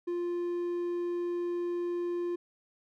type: tone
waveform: triangle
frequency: 349.2 Hz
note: F4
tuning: in tune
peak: -28 dBFS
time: 0.07-2.36 s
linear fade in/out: 10 ms
effects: none